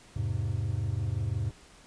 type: chord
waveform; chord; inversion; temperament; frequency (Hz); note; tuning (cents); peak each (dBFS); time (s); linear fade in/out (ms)
triangle; E augmented; none; just; 82.41 / 103.01 / 128.76; E2 / G#2 / B#2; 0 / -14 / -27; -33 / -28 / -32; 0.16-1.51; 5
effects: pink hiss -55 dBFS RMS until 1.86 s + resampled to 22050 Hz